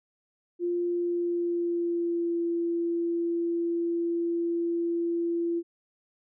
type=tone with pitch glide; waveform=sine; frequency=349.2 to 339.7 Hz; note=F4 to F4; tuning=0 to -48 cents; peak=-25 dBFS; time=0.59-5.63 s; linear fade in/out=50 ms; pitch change=-48 cents; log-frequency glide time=0.84-2.42 s; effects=none